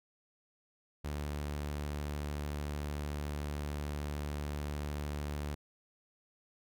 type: tone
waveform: sawtooth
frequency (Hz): 73.42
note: D2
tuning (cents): 0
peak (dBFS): -32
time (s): 1.04-5.55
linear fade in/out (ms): 10
effects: none